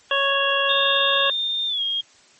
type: harmonic tone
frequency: 554 Hz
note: C#5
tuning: 1 cent flat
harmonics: 1 / 2 / 3 / 5 / 6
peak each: -24 / -24 / -24 / -24 / -24 dBFS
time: 0.11-1.3 s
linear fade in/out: 2 ms
type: tone with pitch glide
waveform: sine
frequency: 3625 to 3248 Hz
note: A#7 to G#7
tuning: -49 to -39 cents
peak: -21 dBFS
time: 0.69-2.01 s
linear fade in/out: 5 ms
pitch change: -190 cents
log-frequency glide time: 1.67-1.82 s
effects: white hiss -53 dBFS RMS until 2.39 s + MP3 32 kbps